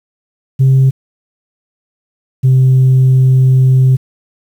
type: tone pair in turn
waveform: sine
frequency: 133 / 130.34 Hz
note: C3 / C3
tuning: +29 / -6 cents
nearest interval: unison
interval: 35 cents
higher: first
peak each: -3 dBFS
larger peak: neither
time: 0.59-0.91 / 2.43-3.97 s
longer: second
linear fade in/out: 20 ms
effects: tanh soft clip ceiling -3 dBFS + 7-bit